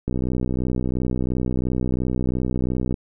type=click train; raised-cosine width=3 ms; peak=-11 dBFS; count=181; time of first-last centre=0.08-2.942 s; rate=62.9 Hz; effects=none